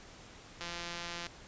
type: click train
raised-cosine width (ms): 0.2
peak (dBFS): -23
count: 114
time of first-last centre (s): 0.61-1.267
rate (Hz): 172
effects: pink hiss -53 dBFS RMS until 1.47 s + resampled to 16000 Hz